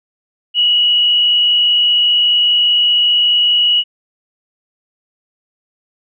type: tone with frequency modulation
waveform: sine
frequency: 2916 Hz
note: F#7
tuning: 26 cents flat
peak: -9 dBFS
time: 0.54-3.84 s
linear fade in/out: 50 ms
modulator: 51 Hz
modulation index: 0.86
effects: none